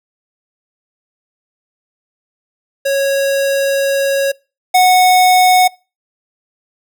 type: tone pair in turn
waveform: square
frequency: 551 / 735.5 Hz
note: C#5 / F#5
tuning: -11 / -11 cents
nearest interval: perfect fourth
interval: 500 cents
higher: second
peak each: -13 / -7 dBFS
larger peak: second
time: 2.85-4.32 / 4.74-5.68 s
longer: first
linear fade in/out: 10 ms
effects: noise-tail reverb RT60 0.3 s tail -24 dB re dry